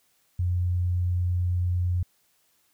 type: tone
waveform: sine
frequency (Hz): 89.1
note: F2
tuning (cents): +35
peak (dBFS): -22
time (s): 0.39-2.03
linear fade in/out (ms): 5
effects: white hiss -67 dBFS RMS until 2.73 s